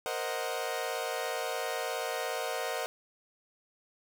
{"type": "chord", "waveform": "sawtooth", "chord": "C half-diminished seventh", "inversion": "third", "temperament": "equal", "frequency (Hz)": [466.2, 523.3, 622.3, 740], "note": ["Bb4", "C5", "Eb5", "Gb5"], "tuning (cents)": [0, 0, 0, 0], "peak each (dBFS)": -34, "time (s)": [0.06, 2.86], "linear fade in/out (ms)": 0, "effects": []}